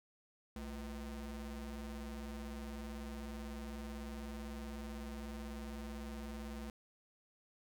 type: ring-modulated tone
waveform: 45% pulse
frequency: 140.6 Hz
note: C#3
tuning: 25 cents sharp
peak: -40 dBFS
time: 0.56-6.7 s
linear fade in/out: 2 ms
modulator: 79.3 Hz
effects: none